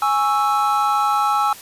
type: chord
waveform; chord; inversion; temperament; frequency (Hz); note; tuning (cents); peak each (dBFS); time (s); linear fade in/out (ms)
triangle; C# minor; second; equal; 830.6 / 1108.7 / 1318.5; G#5 / C#6 / E6; 0 / 0 / 0; -17 / -22 / -17; 0.02-1.53; 2
effects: white hiss -39 dBFS RMS until 1.61 s + resampled to 32000 Hz